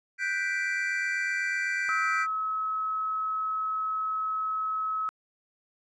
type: chord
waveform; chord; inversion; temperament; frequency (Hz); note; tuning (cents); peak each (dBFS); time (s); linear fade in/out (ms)
triangle; G major seventh; third; equal; 1480 / 1568 / 1975.5 / 2349; F#6 / G6 / B6 / D7; 0 / 0 / 0 / 0; -34 / -29 / -30 / -32; 0.18-2.27; 50
type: tone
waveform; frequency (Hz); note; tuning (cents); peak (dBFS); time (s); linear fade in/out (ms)
sine; 1287; E6; -42; -27; 1.89-5.09; 0
effects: resampled to 22050 Hz